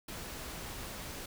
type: noise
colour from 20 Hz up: pink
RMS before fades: -43 dBFS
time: 0.08-1.26 s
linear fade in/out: 5 ms
effects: none